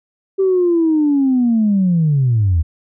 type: linear sweep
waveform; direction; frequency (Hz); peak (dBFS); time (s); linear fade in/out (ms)
sine; down; 390.3 to 75.7; -10; 0.38-2.63; 20
effects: tanh soft clip ceiling -7 dBFS